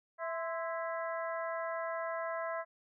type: harmonic tone with a mistuned harmonic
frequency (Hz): 329.6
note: E4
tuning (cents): 0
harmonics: 2 / 3 / 4 / 5 / 6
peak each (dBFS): -37 / -41 / -43 / -45 / -47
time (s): 0.18-2.65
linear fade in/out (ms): 50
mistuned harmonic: 3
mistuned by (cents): +79
effects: none